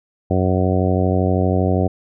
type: harmonic tone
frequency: 92.6 Hz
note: F#2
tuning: 2 cents sharp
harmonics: 1 / 2 / 3 / 4 / 5 / 6 / 7 / 8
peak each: -18 / -21 / -23 / -24 / -25 / -26 / -26 / -27 dBFS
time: 0.3-1.88 s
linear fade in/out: 10 ms
effects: none